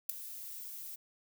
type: noise with ADSR envelope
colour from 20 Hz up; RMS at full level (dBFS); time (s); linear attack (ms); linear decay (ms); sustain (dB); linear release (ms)
violet; -29; 0.09-0.96; 6; 7; -16; 10
effects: none